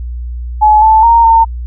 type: tone with pitch steps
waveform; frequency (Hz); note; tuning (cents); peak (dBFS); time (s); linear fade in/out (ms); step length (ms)
sine; 853 / 877 / 927 / 908; G#5 / A5 / A#5 / A#5; +46 / -6 / -10 / -46; -3; 0.61-1.45; 20; 210
effects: added 60 Hz sine -18 dBFS peak until 1.66 s